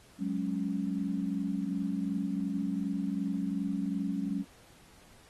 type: chord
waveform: sine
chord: F# suspended second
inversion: none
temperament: equal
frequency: 185 / 207.7 / 277.2 Hz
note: F#3 / G#3 / C#4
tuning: 0 / 0 / 0 cents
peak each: -34 dBFS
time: 0.18-4.45 s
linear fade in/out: 50 ms
effects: pink hiss -59 dBFS RMS until 5.29 s + AAC 32 kbps